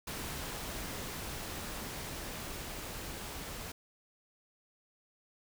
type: noise with level ramp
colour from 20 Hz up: pink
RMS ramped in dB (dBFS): -40 to -43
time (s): 0.07-3.72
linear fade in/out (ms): 5
effects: none